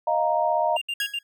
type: chord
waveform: sine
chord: Eb suspended second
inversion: none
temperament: equal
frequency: 622.3 / 698.5 / 932.3 Hz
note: Eb5 / F5 / Bb5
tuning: 0 / 0 / 0 cents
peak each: -24 dBFS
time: 0.07-0.77 s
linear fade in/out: 5 ms
type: tone bursts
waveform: triangle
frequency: 2794 Hz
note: F7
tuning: in tune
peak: -24 dBFS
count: 4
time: 0.76-1.19 s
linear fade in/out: 5 ms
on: 55 ms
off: 70 ms
type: tone with exponential decay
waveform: sawtooth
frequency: 1651 Hz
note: G#6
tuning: 11 cents flat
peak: -19 dBFS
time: 1-1.23 s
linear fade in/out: 2 ms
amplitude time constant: 48 ms
effects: none